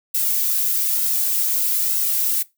violet noise with flanger, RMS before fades -20 dBFS, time 0.14-2.43 s, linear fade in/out 10 ms, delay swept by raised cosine 1.7 to 2.8 ms, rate 1.1 Hz, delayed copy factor -0.85, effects noise-tail reverb RT60 0.2 s tail -19 dB re dry

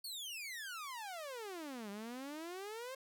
sawtooth exponential two-way sweep, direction down then up, 4546 to 197 to 540 Hz, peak -40 dBFS, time 0.04-2.95 s, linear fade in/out 5 ms, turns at 1.9 s, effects 13-bit

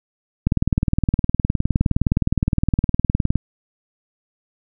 click train, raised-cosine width 5 ms, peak -4 dBFS, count 57, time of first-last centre 0.47-3.357 s, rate 19.4 Hz, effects none

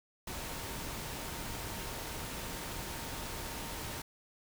sine tone in noise, 919 Hz, A#5, 25 cents flat, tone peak -52 dBFS, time 0.27-4.02 s, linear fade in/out 5 ms, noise pink, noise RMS -41 dBFS, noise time 0.27-4.02 s, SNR -14 dB, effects none

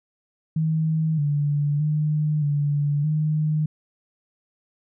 sine tone with pitch steps, 158.6 / 145.6 / 151.9 / 145.1 / 153.7 Hz, D#3 / D3 / D#3 / D3 / D#3, +33 / -15 / -41 / -21 / -21 cents, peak -19 dBFS, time 0.56-3.66 s, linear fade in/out 5 ms, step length 620 ms, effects none

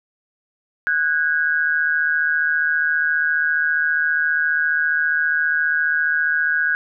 sine tone pair together, 1480 / 1634.8 Hz, F#6 / G#6, 0 / -28 cents, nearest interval major second, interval 172 cents, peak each -19 dBFS, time 0.87-6.75 s, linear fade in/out 0 ms, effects none

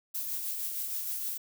violet noise with tremolo, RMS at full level -33 dBFS, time 0.14-1.38 s, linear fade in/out 10 ms, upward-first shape triangle, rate 6.4 Hz, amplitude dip 40%, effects none

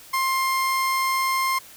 30% pulse tone, 1057 Hz, C6, 17 cents sharp, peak -18 dBFS, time 0.13-1.59 s, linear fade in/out 10 ms, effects white hiss -46 dBFS RMS until 1.76 s

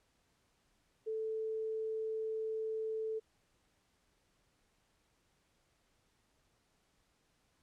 sine tone, 440 Hz, A4, in tune, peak -35 dBFS, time 1.06-3.2 s, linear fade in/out 20 ms, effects pink hiss -75 dBFS RMS until 7.62 s + low-pass 10000 Hz 12 dB/octave

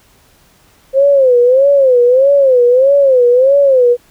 sine tone with vibrato, 523 Hz, C5, 1 cent flat, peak -5 dBFS, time 0.93-3.97 s, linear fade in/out 50 ms, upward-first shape sine, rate 1.6 Hz, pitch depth 140 cents each way, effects pink hiss -49 dBFS RMS until 4.1 s

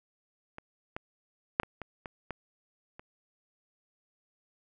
clicks, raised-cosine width 0.5 ms, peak -27 / -21 / -8 / -24 / -24 / -24 / -21 / -30 dBFS, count 8, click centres 0.584 / 0.965 / 1.599 / 1.633 / 1.817 / 2.058 / 2.307 / 2.995 s, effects none

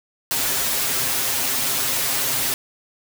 white noise with comb filter, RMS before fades -22 dBFS, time 0.31-2.54 s, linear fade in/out 0 ms, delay 7.5 ms, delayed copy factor +1, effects none

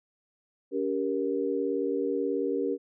sine chord, G diminished, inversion second, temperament just, 282.2 / 392 / 470.4 Hz, Db4 / G4 / Bb4, +31 / 0 / +16 cents, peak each -31 / -30 / -30 dBFS, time 0.71-2.78 s, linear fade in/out 50 ms, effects none

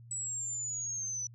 sine linear sweep, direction down, 7902 to 5920 Hz, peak -34 dBFS, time 0.11-1.27 s, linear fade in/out 2 ms, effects added 117 Hz sine -50 dBFS peak until 1.34 s

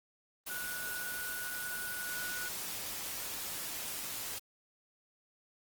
sine tone in noise, 1467 Hz, F#6, 15 cents flat, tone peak -39 dBFS, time 0.49-2.49 s, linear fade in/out 10 ms, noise white, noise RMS -40 dBFS, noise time 0.46-4.39 s, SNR -2 dB, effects Opus 24 kbps

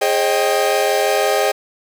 45% pulse chord, Ab major seventh, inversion none, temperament equal with one note detuned, 415.3 / 536.4 / 622.3 / 784 Hz, Ab4 / C5 / Eb5 / G5, 0 / +43 / 0 / 0 cents, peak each -20 dBFS, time 0.01-1.52 s, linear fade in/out 10 ms, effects none

